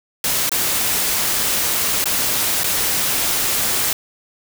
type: noise with dropouts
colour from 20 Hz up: white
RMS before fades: -19 dBFS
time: 0.24-3.93 s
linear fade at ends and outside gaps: 2 ms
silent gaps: 0.494-0.517 / 2.042-2.056 / 2.635-2.641 s
effects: none